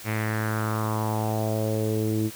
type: tone with low-pass filter sweep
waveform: sawtooth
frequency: 108.9 Hz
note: A2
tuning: 17 cents flat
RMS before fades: -26 dBFS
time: 0.04-2.31 s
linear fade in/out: 50 ms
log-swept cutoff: 2300 to 320 Hz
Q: 3.6
effects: white hiss -42 dBFS RMS until 2.35 s